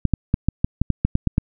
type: clicks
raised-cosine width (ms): 5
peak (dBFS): -4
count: 11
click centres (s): 0.053 / 0.137 / 0.341 / 0.486 / 0.645 / 0.816 / 0.903 / 1.05 / 1.154 / 1.273 / 1.381
effects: none